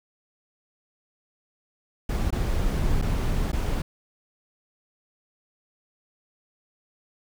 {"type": "noise with dropouts", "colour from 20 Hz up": "brown", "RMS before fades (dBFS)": -24, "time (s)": [2.09, 3.82], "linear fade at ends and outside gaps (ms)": 5, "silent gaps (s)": [[2.306, 2.325], [3.016, 3.022], [3.518, 3.529]], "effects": []}